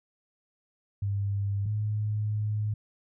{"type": "tone pair in turn", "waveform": "sine", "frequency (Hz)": [100, 106.04], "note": ["G2", "G#2"], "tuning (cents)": [35, 37], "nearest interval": "minor second", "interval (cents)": 102, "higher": "second", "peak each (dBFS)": -26, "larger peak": "neither", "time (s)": [[1.02, 1.66], [1.66, 2.74]], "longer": "second", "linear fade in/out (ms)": 5, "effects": []}